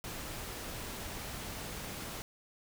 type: noise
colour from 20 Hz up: pink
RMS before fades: -42 dBFS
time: 0.04-2.22 s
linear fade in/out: 0 ms
effects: none